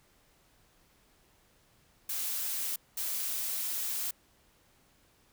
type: noise bursts at uneven times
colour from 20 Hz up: blue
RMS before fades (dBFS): -34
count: 2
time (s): 2.09-2.76 / 2.97-4.11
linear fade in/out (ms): 5
effects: pink hiss -66 dBFS RMS until 5.32 s